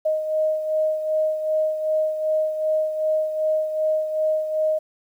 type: beating tone pair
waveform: sine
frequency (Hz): 622.3 / 624.9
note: D#5 / D#5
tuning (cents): 0 / +7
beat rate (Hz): 2.6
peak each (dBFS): -20 / -28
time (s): 0.05-4.79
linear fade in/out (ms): 10
effects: 9-bit